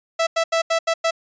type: tone bursts at uneven times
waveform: sawtooth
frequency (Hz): 659.3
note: E5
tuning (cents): 0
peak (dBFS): -13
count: 6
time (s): 0.19-0.27 / 0.36-0.44 / 0.52-0.62 / 0.7-0.79 / 0.87-0.94 / 1.04-1.11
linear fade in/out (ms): 10
effects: resampled to 16000 Hz